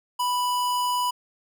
square tone, 987.8 Hz, B5, in tune, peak -23 dBFS, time 0.19-1.11 s, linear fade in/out 10 ms, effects none

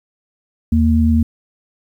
sine tone pair together, 79.9 / 230.1 Hz, D#2 / A#3, +47 / -22 cents, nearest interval octave + tritone, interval 1831 cents, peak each -13 dBFS, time 0.72-1.23 s, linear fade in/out 5 ms, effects 8-bit

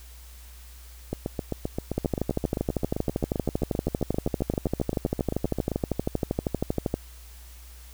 two click trains, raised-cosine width 2 ms, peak -14 / -11 dBFS, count 36 / 64, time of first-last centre 1.13-5.717 / 1.98-6.941 s, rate 7.63 / 12.7 Hz, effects added 60 Hz sine -44 dBFS peak until 7.93 s + white hiss -52 dBFS RMS until 7.93 s

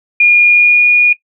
sine tone with pitch glide, 2427 to 2442 Hz, D#7 to D#7, -44 to -33 cents, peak -4 dBFS, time 0.2-1.13 s, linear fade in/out 5 ms, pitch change +11 cents, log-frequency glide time 0.45-0.83 s, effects noise-tail reverb RT60 0.1 s tail -18 dB re dry

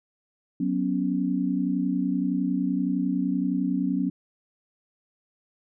sine chord, F# suspended fourth, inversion none, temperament just, 185 / 246.7 / 277.5 Hz, F#3 / B3 / C#4, 0 / -2 / +2 cents, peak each -27 / -28 / -26 dBFS, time 0.6-4.1 s, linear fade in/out 5 ms, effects none

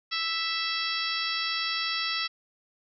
harmonic tone with a mistuned harmonic, 659.3 Hz, E5, in tune, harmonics 2 / 3 / 4 / 5 / 6 / 7 / 8, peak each -35 / -35 / -35 / -35 / -35 / -35 / -35 dBFS, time 0.11-2.28 s, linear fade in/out 20 ms, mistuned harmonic 8, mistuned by +15 cents, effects none

